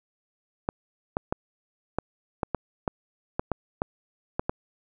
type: clicks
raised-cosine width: 1 ms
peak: -11 dBFS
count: 12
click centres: 0.689 / 1.169 / 1.325 / 1.986 / 2.432 / 2.547 / 2.878 / 3.395 / 3.517 / 3.819 / 4.395 / 4.495 s
effects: none